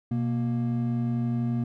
triangle tone pair together, 124.02 / 235.4 Hz, B2 / A#3, +8 / +17 cents, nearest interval major seventh, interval 1109 cents, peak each -25 dBFS, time 0.11-1.64 s, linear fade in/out 5 ms, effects none

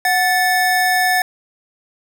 square tone pair together, 737 / 1752.9 Hz, F#5 / A6, -7 / -7 cents, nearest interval octave + minor third, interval 1500 cents, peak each -17 dBFS, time 0.05-1.22 s, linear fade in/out 2 ms, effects none

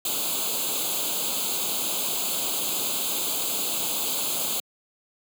white noise with comb filter, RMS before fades -27 dBFS, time 0.05-4.6 s, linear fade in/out 2 ms, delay 0.27 ms, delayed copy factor +0.95, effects high-pass 200 Hz 12 dB/octave

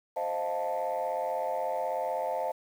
sine chord, F dominant seventh, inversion second, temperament equal, 523.3 / 622.3 / 698.5 / 880 Hz, C5 / Eb5 / F5 / A5, 0 / 0 / 0 / 0 cents, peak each -33 dBFS, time 0.16-2.52 s, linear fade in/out 10 ms, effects tanh soft clip ceiling -23 dBFS + 9-bit

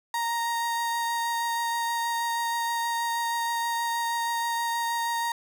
35% pulse tone with vibrato, 932.3 Hz, A#5, in tune, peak -24 dBFS, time 0.14-5.32 s, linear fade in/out 2 ms, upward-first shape sine, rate 6.3 Hz, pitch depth 10 cents each way, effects none

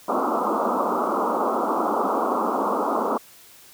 white band-pass noise, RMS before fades -23 dBFS, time 0.08-3.18 s, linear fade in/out 10 ms, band 200 to 1300 Hz, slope 96 dB/octave, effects white hiss -49 dBFS RMS until 3.73 s

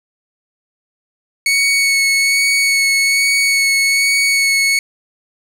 sawtooth tone with vibrato, 2217 Hz, C#7, in tune, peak -8 dBFS, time 1.46-4.79 s, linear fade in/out 2 ms, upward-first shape sine, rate 1.2 Hz, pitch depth 14 cents each way, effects low-pass 12000 Hz 12 dB/octave + 7-bit

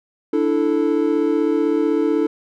triangle chord, D suspended second, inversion none, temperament equal, 293.7 / 329.6 / 440 Hz, D4 / E4 / A4, 0 / 0 / 0 cents, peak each -18 dBFS, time 0.33-2.27 s, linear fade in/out 5 ms, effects none

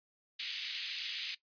white band-pass noise, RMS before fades -40 dBFS, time 0.39-1.35 s, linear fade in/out 10 ms, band 2400 to 4300 Hz, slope 24 dB/octave, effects noise-tail reverb RT60 0.1 s tail -17 dB re dry + resampled to 11025 Hz

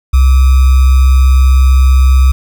sine tone with sample-and-hold, 65.41 Hz, C2, in tune, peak -3 dBFS, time 0.13-2.32 s, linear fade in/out 10 ms, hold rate 1225 Hz, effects none

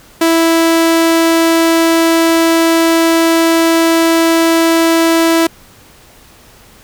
sawtooth tone, 329.6 Hz, E4, in tune, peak -4 dBFS, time 0.21-5.47 s, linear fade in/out 5 ms, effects pink hiss -42 dBFS RMS until 6.83 s

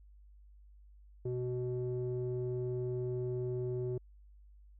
square tone with low-pass filter, 124.4 Hz, B2, 13 cents sharp, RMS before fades -36 dBFS, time 1.25-3.98 s, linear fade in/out 5 ms, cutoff 420 Hz, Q 4.4, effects added 50 Hz sine -55 dBFS peak until 4.79 s

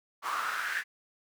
brown noise with high-pass filter sweep, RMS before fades -33 dBFS, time 0.22-0.84 s, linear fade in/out 50 ms, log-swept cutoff 1100 to 1800 Hz, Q 6.5, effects none

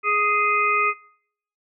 harmonic tone, 415.4 Hz, G#4, in tune, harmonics 1 / 3 / 5 / 6, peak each -29 / -20 / -26 / -23 dBFS, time 0.03-0.94 s, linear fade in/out 50 ms, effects noise-tail reverb RT60 0.7 s tail -25 dB re dry

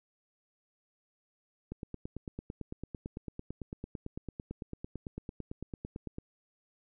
click train, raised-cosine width 3 ms, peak -26 dBFS, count 41, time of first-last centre 1.72-6.184 s, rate 8.96 Hz, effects none

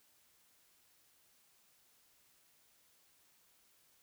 silence, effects white hiss -70 dBFS RMS until 4.02 s

